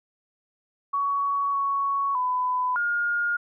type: tone with pitch steps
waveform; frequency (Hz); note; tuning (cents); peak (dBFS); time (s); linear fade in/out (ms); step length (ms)
sine; 1122 / 1113 / 1002 / 1421; C#6 / C#6 / B5 / F6; +21 / +7 / +25 / +30; -22; 0.93-3.37; 10; 610
effects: none